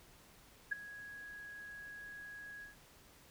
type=tone with ADSR envelope; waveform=sine; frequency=1661.2 Hz; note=G#6; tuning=in tune; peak=-30 dBFS; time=0.71-2.76 s; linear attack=13 ms; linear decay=12 ms; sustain=-17 dB; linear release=140 ms; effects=pink hiss -62 dBFS RMS until 3.3 s